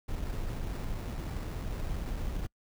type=noise with sample-and-hold; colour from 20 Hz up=brown; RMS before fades=-35 dBFS; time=0.08-2.47 s; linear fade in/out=10 ms; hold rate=3150 Hz; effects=noise-tail reverb RT60 0.1 s tail -26 dB re dry